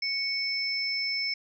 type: tone pair together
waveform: sine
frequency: 2220 / 5280 Hz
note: C#7 / E8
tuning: +2 / +2 cents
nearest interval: octave + minor third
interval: 1500 cents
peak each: -31 / -29 dBFS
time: 0.02-1.34 s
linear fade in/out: 5 ms
effects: none